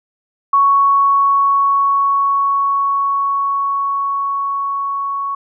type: tone with level ramp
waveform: sine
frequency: 1112 Hz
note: C#6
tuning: 5 cents sharp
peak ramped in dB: -8 to -18 dBFS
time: 0.53-5.35 s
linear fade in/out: 5 ms
effects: none